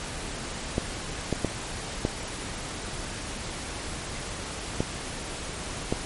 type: clicks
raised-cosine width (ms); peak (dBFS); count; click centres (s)
2; -10; 6; 0.781 / 1.327 / 1.447 / 2.051 / 4.805 / 5.925
effects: pink hiss -35 dBFS RMS until 6.05 s + MP3 48 kbps